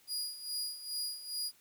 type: tone with tremolo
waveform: sawtooth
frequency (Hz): 4881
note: D#8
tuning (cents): -34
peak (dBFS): -31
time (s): 0.07-1.52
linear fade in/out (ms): 50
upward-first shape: sine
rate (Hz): 2.4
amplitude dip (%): 75
effects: white hiss -65 dBFS RMS until 1.6 s